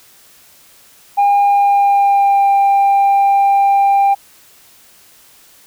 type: tone with pitch glide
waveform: sine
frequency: 808 to 794.6 Hz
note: G#5 to G5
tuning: -48 to +23 cents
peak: -6 dBFS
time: 1.17-4.15 s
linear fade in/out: 20 ms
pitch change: -29 cents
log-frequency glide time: 1.4-2.49 s
effects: tanh soft clip ceiling -7 dBFS + white hiss -46 dBFS RMS until 5.66 s

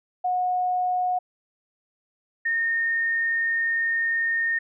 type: tone pair in turn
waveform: sine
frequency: 728 / 1834.4 Hz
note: F#5 / A#6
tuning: -28 / -28 cents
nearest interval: octave + major third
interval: 1600 cents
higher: second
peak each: -21 dBFS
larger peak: neither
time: 0.24-1.19 / 2.45-4.59 s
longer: second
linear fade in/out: 10 ms
effects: none

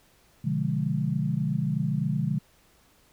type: chord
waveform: sine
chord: B diminished seventh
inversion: none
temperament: equal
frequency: 123.47 / 146.83 / 174.61 / 207.7 Hz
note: B2 / D3 / F3 / Ab3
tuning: 0 / 0 / 0 / 0 cents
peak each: -32 / -27 / -30 / -31 dBFS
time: 0.44-2.39 s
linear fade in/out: 10 ms
effects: pink hiss -61 dBFS RMS until 3.12 s

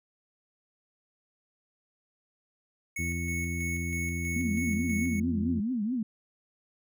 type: tone with tremolo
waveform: square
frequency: 2207 Hz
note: C#7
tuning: 8 cents flat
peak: -33 dBFS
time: 2.96-5.2 s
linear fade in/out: 5 ms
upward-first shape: square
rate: 3.1 Hz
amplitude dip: 35%
type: harmonic tone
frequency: 86 Hz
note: F2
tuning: 26 cents flat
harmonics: 1 / 2 / 3 / 4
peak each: -33 / -36 / -39 / -43 dBFS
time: 2.98-5.61 s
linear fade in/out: 20 ms
type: tone with vibrato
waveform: sine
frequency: 230 Hz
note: A#3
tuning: 23 cents flat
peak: -27 dBFS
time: 4.36-6.03 s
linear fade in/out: 5 ms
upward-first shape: triangle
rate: 4.6 Hz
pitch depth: 260 cents each way
effects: none

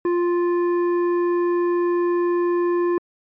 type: tone with hard clipping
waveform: sine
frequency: 349.2 Hz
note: F4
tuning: in tune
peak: -19 dBFS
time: 0.05-2.98 s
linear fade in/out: 2 ms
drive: 10 dB
effects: low-pass 2000 Hz 12 dB/octave + MP3 48 kbps

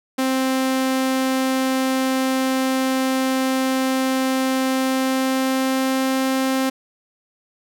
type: tone with pitch glide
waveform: sawtooth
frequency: 262.4 to 264.1 Hz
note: C4 to C4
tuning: +5 to +16 cents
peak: -14 dBFS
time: 0.18-6.7 s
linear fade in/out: 10 ms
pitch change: +11 cents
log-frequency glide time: 4.78-6.24 s
effects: none

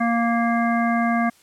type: harmonic tone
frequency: 233.1 Hz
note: A#3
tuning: in tune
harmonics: 1 / 3 / 5 / 7 / 9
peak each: -20 / -23 / -27 / -29 / -30 dBFS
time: 0-1.3 s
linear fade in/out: 10 ms
effects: white hiss -55 dBFS RMS until 1.42 s + low-pass 11000 Hz 12 dB/octave

